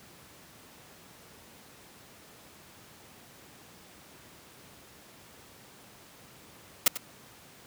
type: noise with echo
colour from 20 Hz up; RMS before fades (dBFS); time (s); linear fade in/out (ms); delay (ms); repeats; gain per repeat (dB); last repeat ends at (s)
white; -19; 6.86-6.88; 5; 94; 1; -14; 6.974
effects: pink hiss -53 dBFS RMS until 7.66 s + high-pass 100 Hz 12 dB/octave